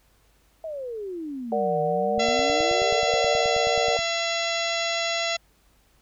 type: exponential two-way sweep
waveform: sine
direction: down then up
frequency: 659.3 to 155.56 to 659.3 Hz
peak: -30 dBFS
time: 0.64-3.43 s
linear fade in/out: 2 ms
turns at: 1.81 s
type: chord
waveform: sine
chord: Bb augmented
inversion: none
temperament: equal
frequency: 466.2 / 587.3 / 740 Hz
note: Bb4 / D5 / F#5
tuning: 0 / 0 / 0 cents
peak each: -26 dBFS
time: 1.52-3.97 s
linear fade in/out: 2 ms
type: click train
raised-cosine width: 5 ms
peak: -27 dBFS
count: 18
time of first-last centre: 2.18-3.99 s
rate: 9.39 Hz
type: harmonic tone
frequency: 674 Hz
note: E5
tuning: 38 cents sharp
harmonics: 1 / 2 / 3 / 4 / 5 / 6 / 7 / 8 / 9 / 10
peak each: -28 / -35 / -31 / -32 / -32 / -33 / -39 / -37 / -48 / -37 dBFS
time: 2.19-5.37 s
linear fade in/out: 10 ms
effects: added 50 Hz sine -63 dBFS peak until 6.01 s + pink hiss -63 dBFS RMS until 6.01 s